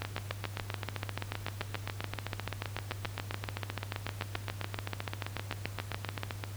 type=two click trains; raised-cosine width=0.3 ms; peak=-17 / -18 dBFS; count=44 / 50; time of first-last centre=0.02-6.234 / 0.05-6.439 s; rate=6.92 / 7.67 Hz; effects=added 100 Hz sine -40 dBFS peak until 6.56 s + pink hiss -50 dBFS RMS until 6.56 s